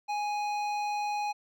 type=tone with hard clipping; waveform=sine; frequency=830.6 Hz; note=G#5; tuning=in tune; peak=-31 dBFS; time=0.08-1.33 s; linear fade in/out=20 ms; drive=12 dB; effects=none